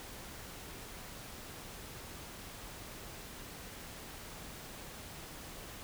silence, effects pink hiss -48 dBFS RMS until 5.83 s

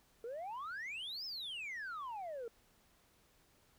sine exponential two-way sweep, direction up then down, 445.9 to 5350 to 445.9 Hz, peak -39 dBFS, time 0.24-2.48 s, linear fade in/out 2 ms, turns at 1.25 s, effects tanh soft clip ceiling -40 dBFS + pink hiss -70 dBFS RMS until 3.78 s

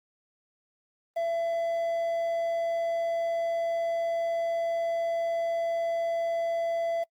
triangle tone with quantisation, 671 Hz, E5, 31 cents sharp, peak -24 dBFS, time 1.16-7.04 s, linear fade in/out 10 ms, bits 9, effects noise-tail reverb RT60 0.1 s tail -25 dB re dry + Opus 32 kbps

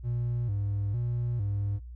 triangle tone with vibrato, 110 Hz, A2, in tune, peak -24 dBFS, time 0.03-1.8 s, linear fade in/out 50 ms, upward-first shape square, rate 1.1 Hz, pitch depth 150 cents each way, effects tanh soft clip ceiling -22 dBFS + added 60 Hz sine -40 dBFS peak until 1.95 s

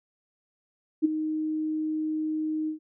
sine tone with ADSR envelope, 311.1 Hz, D#4, in tune, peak -15 dBFS, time 1.02-2.79 s, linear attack 29 ms, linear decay 13 ms, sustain -11 dB, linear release 110 ms, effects none

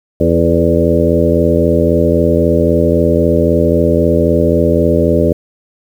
harmonic tone with a mistuned harmonic, 83.8 Hz, E2, 29 cents sharp, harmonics 1 / 2 / 3 / 4 / 5 / 6 / 7, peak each -16 / -16 / -16 / -16 / -16 / -16 / -16 dBFS, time 0.2-5.33 s, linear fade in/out 5 ms, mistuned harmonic 5, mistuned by +36 cents, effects 7-bit

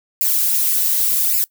violet noise with flanger, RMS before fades -17 dBFS, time 0.21-1.44 s, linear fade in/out 0 ms, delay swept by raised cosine 0.41 to 5.51 ms, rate 0.87 Hz, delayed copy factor +1, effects noise-tail reverb RT60 0.1 s tail -21 dB re dry

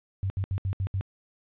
sine tone bursts at uneven times, 96.3 Hz, G2, 30 cents flat, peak -25 dBFS, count 6, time 0.23-0.3 / 0.37-0.44 / 0.51-0.58 / 0.65-0.73 / 0.8-0.87 / 0.94-1.01 s, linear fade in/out 0 ms, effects resampled to 8000 Hz + 11-bit

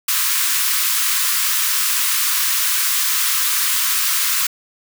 white high-pass noise, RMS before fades -18 dBFS, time 0.08-4.47 s, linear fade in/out 5 ms, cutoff 1000 Hz, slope 96 dB/octave, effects none

